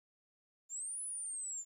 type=linear two-way sweep; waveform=sine; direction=up then down; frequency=7030 to 10120 to 7030 Hz; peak=-39 dBFS; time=0.69-1.65 s; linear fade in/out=50 ms; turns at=1.02 s; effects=12-bit